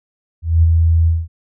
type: tone with ADSR envelope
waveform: sine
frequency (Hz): 82.4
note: E2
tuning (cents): 0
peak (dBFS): -6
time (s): 0.42-1.28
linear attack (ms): 210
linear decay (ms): 26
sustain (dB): -3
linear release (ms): 210
effects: none